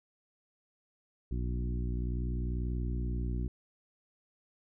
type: harmonic tone with a mistuned harmonic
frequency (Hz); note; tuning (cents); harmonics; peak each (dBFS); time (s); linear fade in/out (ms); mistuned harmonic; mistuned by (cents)
60.4; B1; -38; 1 / 2 / 3 / 4 / 5 / 6; -32 / -38 / -42 / -44 / -46 / -48; 1.31-3.48; 5; 1; -41
effects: none